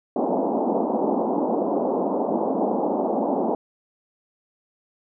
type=band-pass noise; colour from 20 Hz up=pink; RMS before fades=-23 dBFS; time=0.16-3.55 s; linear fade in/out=2 ms; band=210 to 900 Hz; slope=48 dB/octave; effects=none